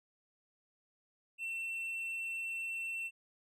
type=tone; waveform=triangle; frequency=2696 Hz; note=E7; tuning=38 cents sharp; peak=-35 dBFS; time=1.38-3.11 s; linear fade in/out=50 ms; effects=resampled to 32000 Hz